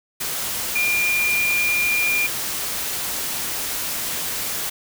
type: tone in noise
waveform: sine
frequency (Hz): 2403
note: D7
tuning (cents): +39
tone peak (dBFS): -18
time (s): 0.75-2.27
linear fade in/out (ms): 10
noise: white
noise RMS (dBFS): -26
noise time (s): 0.2-4.7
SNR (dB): +5
effects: none